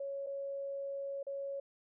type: tone with dropouts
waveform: sine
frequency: 554.4 Hz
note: C#5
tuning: in tune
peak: -37 dBFS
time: 0-1.6 s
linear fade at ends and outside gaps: 5 ms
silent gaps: 0.264-0.268 / 1.23-1.267 s
effects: none